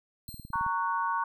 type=tone with exponential decay; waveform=5% pulse; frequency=4170 Hz; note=C8; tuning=7 cents flat; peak=-34 dBFS; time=0.28-0.74 s; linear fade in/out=2 ms; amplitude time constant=100 ms
type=click train; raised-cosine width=5 ms; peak=-31 dBFS; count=8; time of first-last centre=0.29-0.664 s; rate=18.7 Hz
type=chord; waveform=sine; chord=F# major; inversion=first; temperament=just; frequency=925 / 1110 / 1480 Hz; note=A#5 / C#6 / F#6; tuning=-14 / +2 / 0 cents; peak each=-30 / -30 / -35 dBFS; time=0.53-1.24 s; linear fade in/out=5 ms
effects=none